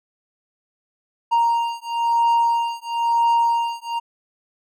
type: beating tone pair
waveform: triangle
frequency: 932.3 / 933.3 Hz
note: A#5 / A#5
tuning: 0 / +2 cents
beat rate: 1 Hz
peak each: -18 dBFS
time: 1.31-4 s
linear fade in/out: 20 ms
effects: none